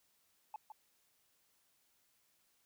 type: tone with echo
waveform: sine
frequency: 860 Hz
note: A5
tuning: 40 cents flat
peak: -39 dBFS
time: 0.54-0.56 s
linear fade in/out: 2 ms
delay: 160 ms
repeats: 1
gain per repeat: -8 dB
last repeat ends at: 0.72 s
effects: tanh soft clip ceiling -39 dBFS + white hiss -75 dBFS RMS until 2.65 s